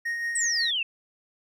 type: tone with tremolo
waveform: triangle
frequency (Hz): 1864.7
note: A#6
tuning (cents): 0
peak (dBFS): -24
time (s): 0.05-0.71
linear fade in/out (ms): 10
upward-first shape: sine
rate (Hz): 5.7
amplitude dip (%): 35
type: exponential sweep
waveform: sine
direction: down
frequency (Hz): 8400 to 2597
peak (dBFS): -24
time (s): 0.35-0.83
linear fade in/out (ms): 5
effects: none